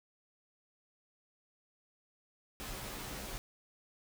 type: noise with comb filter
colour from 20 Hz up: pink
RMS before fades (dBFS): -43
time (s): 2.6-3.38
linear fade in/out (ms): 0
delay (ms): 12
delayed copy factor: -0.9
effects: none